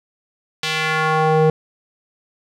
square tone with band-pass filter sweep, 157 Hz, D#3, 16 cents sharp, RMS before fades -17 dBFS, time 0.63-1.5 s, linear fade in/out 2 ms, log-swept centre 3600 to 430 Hz, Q 1.4, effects none

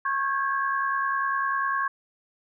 sine tone cluster, 1095 / 1598 / 1668 Hz, C#6 / G6 / G#6, -22 / +33 / +7 cents, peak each -25 / -30 / -31 dBFS, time 0.05-1.88 s, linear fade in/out 5 ms, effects none

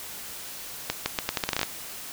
accelerating click train, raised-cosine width 0.2 ms, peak -7 dBFS, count 12, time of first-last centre 0.9-1.631 s, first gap 160 ms, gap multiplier 0.8, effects white hiss -39 dBFS RMS until 2.12 s

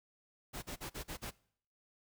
pink noise bursts, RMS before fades -43 dBFS, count 6, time 0.53-1.311 s, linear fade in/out 20 ms, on 96 ms, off 41 ms, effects noise-tail reverb RT60 0.6 s tail -22 dB re dry

